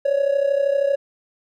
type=tone with amplitude modulation; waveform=triangle; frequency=559 Hz; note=C#5; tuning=14 cents sharp; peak=-10 dBFS; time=0.05-0.96 s; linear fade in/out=10 ms; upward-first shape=sine; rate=32.8 Hz; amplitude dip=80%; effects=tanh soft clip ceiling -10 dBFS